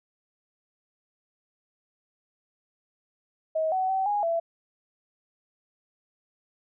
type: tone with pitch steps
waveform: sine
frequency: 635 / 752 / 765 / 825 / 669 Hz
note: D#5 / F#5 / G5 / G#5 / E5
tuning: +35 / +28 / -42 / -12 / +25 cents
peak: -23 dBFS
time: 3.55-4.4 s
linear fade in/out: 10 ms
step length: 170 ms
effects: none